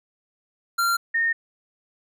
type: tone pair in turn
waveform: square / sine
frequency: 1380 / 1835.7 Hz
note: F6 / A#6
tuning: -21 / -27 cents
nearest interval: perfect fourth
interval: 494 cents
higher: second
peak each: -20 / -19 dBFS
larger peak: second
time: 0.78-0.97 / 1.14-1.33 s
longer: neither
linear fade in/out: 10 ms
effects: none